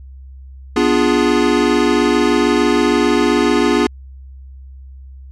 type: chord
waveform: square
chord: B diminished seventh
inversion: none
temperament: equal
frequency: 246.9 / 293.7 / 349.2 / 415.3 Hz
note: B3 / D4 / F4 / Ab4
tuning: 0 / 0 / 0 / 0 cents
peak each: -18 dBFS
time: 0.76-3.87 s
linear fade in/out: 5 ms
effects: added 66 Hz sine -33 dBFS peak until 5.31 s + low-pass 6000 Hz 12 dB/octave